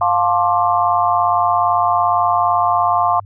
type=chord; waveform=sine; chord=D minor seventh; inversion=first; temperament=just; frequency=704.8 / 881 / 1057.2 / 1174.7 Hz; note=F5 / A5 / C6 / D6; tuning=+16 / +2 / +18 / 0 cents; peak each=-16 / -20 / -17 / -20 dBFS; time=0.01-3.2 s; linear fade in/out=5 ms; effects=added 100 Hz sine -35 dBFS peak until 3.25 s